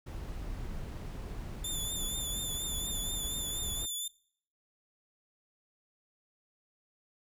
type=noise; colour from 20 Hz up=brown; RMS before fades=-40 dBFS; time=0.06-3.86 s; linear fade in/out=10 ms
type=tone with vibrato; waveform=15% pulse; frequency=3520 Hz; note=A7; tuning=in tune; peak=-28 dBFS; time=1.64-4.08 s; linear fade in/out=5 ms; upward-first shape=triangle; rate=4.2 Hz; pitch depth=50 cents each way
effects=noise-tail reverb RT60 0.6 s tail -23 dB re dry